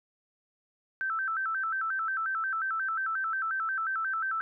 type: tone with vibrato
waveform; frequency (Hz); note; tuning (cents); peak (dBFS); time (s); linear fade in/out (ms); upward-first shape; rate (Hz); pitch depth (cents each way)
sine; 1433; F6; +44; -28; 1.01-4.41; 0; square; 5.6; 140
effects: none